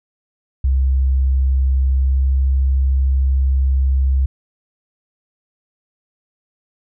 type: tone with pitch glide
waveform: sine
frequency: 66.1 to 66.6 Hz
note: C2 to C2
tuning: +18 to +31 cents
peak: -12 dBFS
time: 0.64-4.26 s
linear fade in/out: 5 ms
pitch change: +13 cents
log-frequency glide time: 1.94-2.29 s
effects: none